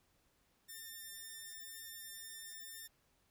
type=tone; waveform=5% pulse; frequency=1799 Hz; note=A6; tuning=38 cents sharp; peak=-37 dBFS; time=0.68-2.88 s; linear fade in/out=20 ms; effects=pink hiss -75 dBFS RMS until 3.3 s